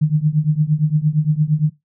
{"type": "tone with tremolo", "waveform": "sine", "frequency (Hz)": 152.3, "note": "D#3", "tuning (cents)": -37, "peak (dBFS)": -9, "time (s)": [0.01, 1.7], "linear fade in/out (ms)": 10, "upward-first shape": "triangle", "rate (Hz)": 8.7, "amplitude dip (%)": 95, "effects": ["noise-tail reverb RT60 0.2 s tail -19 dB re dry"]}